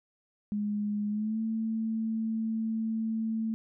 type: tone with pitch glide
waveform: sine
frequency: 207.7 to 222.6 Hz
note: G#3 to A3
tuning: 0 to +20 cents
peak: -28 dBFS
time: 0.52-3.54 s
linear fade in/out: 0 ms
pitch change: +120 cents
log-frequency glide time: 1.09-1.4 s
effects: none